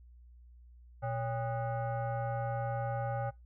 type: tone with frequency modulation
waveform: sine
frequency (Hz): 120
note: B2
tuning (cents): -49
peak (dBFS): -32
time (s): 1.02-3.31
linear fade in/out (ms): 20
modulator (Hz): 680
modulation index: 1.2
effects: noise-tail reverb RT60 0.2 s tail -22 dB re dry + added 60 Hz sine -53 dBFS peak until 3.45 s